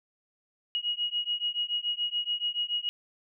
sine beating tone pair, 2891 / 2898 Hz, F#7 / F#7, -41 / -37 cents, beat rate 7 Hz, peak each -31 / -31 dBFS, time 0.75-2.89 s, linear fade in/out 0 ms, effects none

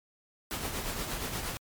pink noise with tremolo, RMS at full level -33 dBFS, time 0.51-1.57 s, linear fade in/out 0 ms, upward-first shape triangle, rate 8.5 Hz, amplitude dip 50%, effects MP3 96 kbps

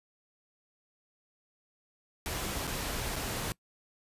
pink noise with dropouts, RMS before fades -35 dBFS, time 2.26-3.52 s, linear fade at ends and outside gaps 0 ms, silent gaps 2.67-2.676 / 3.158-3.163 s, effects noise-tail reverb RT60 0.1 s tail -23 dB re dry + resampled to 32000 Hz

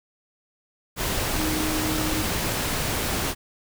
sine tone in noise, 311.1 Hz, D#4, in tune, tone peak -27 dBFS, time 1.35-2.26 s, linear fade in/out 50 ms, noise pink, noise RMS -26 dBFS, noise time 0.96-3.35 s, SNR -4 dB, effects none

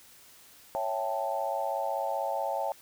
sine chord, A dominant seventh, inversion first, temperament equal, 554.4 / 659.3 / 784 / 880 Hz, C#5 / E5 / G5 / A5, 0 / 0 / 0 / 0 cents, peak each -34 dBFS, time 0.75-2.72 s, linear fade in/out 0 ms, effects white hiss -55 dBFS RMS until 2.81 s

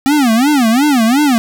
square tone with vibrato, 257.8 Hz, C4, 26 cents flat, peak -9 dBFS, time 0.06-1.38 s, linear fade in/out 0 ms, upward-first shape sine, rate 2.8 Hz, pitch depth 270 cents each way, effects none

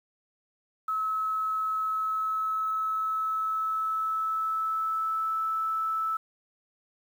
sine tone with pitch glide, 1292 to 1312.3 Hz, E6 to E6, -35 to -8 cents, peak -26 dBFS, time 0.88-6.17 s, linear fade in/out 5 ms, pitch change +27 cents, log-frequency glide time 1.79-5.38 s, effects 9-bit

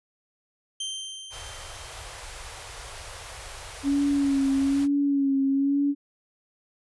sawtooth tone with exponential decay, 3136 Hz, G7, in tune, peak -25 dBFS, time 0.8-2.51 s, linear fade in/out 5 ms, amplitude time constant 370 ms
pink band-stop noise, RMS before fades -40 dBFS, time 1.3-4.88 s, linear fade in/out 50 ms, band 100 to 490 Hz, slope 24 dB/octave
sine tone with vibrato, 277.8 Hz, C#4, 4 cents sharp, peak -20 dBFS, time 3.83-5.95 s, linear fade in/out 50 ms, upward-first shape sine, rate 1.1 Hz, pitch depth 40 cents each way
effects resampled to 24000 Hz

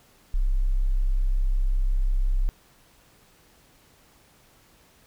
sine tone, 32.75 Hz, C1, 2 cents sharp, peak -19 dBFS, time 0.34-2.49 s, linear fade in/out 0 ms, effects pink hiss -58 dBFS RMS until 5.06 s

